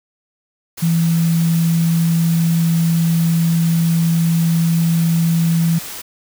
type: tone in noise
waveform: sine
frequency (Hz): 166.1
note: E3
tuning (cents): +13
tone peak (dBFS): -12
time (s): 0.82-5.79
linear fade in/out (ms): 10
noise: white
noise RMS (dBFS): -30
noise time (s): 0.77-6.02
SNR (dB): +15
effects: none